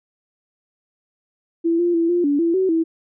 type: tone with pitch steps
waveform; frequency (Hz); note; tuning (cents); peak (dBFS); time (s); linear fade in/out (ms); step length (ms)
sine; 333.8 / 347.7 / 333.5 / 350.1 / 286.7 / 335.5 / 377 / 326.8; E4 / F4 / E4 / F4 / D4 / E4 / F#4 / E4; +22 / -8 / +20 / +4 / -42 / +31 / +32 / -15; -15; 1.64-2.84; 20; 150
effects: none